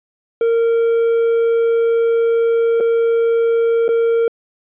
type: tone with dropouts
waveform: triangle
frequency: 461.1 Hz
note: A#4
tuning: 19 cents flat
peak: -10 dBFS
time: 0.41-4.28 s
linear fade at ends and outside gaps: 2 ms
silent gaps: 2.802-2.806 / 3.881-3.889 s
effects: resampled to 8000 Hz